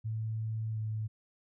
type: tone with pitch glide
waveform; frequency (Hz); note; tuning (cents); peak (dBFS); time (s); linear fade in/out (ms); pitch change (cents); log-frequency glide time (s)
sine; 110.5 to 108.85; A2 to A2; +8 to -18; -32; 0.04-1.08; 20; -26; 0.71-0.79
effects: none